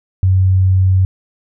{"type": "tone", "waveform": "sine", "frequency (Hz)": 93.9, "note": "F#2", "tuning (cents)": 26, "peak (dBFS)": -8, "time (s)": [0.23, 1.05], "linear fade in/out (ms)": 0, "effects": []}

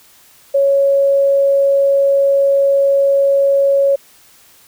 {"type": "tone", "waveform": "sine", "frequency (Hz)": 554.4, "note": "C#5", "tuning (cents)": 0, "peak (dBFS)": -9, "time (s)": [0.54, 3.96], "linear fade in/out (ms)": 10, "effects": ["white hiss -47 dBFS RMS until 4.67 s"]}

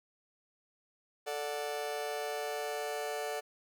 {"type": "chord", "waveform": "40% pulse", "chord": "D major", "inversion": "second", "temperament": "just", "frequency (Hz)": [440.5, 587.3, 734.2], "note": ["A4", "D5", "F#5"], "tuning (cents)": [2, 0, -14], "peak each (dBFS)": [-38, -39, -39], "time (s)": [1.26, 3.41], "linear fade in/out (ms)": 20, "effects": []}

